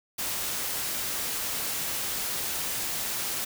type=noise; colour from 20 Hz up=white; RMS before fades=-31 dBFS; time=0.18-3.45 s; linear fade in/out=10 ms; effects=none